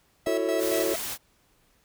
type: tone with tremolo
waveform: 45% pulse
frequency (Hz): 652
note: E5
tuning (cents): -19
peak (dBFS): -28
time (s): 0.26-0.96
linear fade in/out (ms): 5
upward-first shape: square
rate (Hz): 4.4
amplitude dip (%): 65
type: chord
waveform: triangle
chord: F# minor seventh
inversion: third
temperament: just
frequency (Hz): 333 / 370 / 444 / 555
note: E4 / F#4 / A4 / C#5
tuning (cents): +18 / 0 / +16 / +2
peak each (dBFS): -28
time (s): 0.27-0.94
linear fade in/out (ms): 0
type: noise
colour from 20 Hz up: white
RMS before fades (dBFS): -33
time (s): 0.58-1.18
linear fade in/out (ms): 50
effects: pink hiss -65 dBFS RMS until 1.84 s